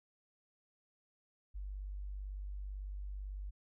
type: tone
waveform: sine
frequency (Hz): 49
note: G1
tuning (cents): 0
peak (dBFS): -40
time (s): 1.54-3.51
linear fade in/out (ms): 20
effects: none